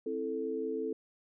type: chord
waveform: sine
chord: A minor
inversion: first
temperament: just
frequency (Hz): 264 / 330 / 440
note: C4 / E4 / A4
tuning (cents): +16 / +2 / 0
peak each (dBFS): -39 / -39 / -34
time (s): 0.06-0.93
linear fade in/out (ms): 5
effects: none